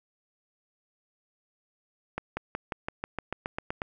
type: accelerating click train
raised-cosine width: 0.5 ms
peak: -16 dBFS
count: 12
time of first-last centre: 2.18-3.819 s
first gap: 190 ms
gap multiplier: 0.95
effects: none